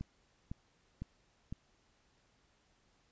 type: click train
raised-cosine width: 5 ms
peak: -28 dBFS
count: 4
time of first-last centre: 0.01-1.525 s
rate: 1.98 Hz
effects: pink hiss -72 dBFS RMS until 3.11 s + resampled to 16000 Hz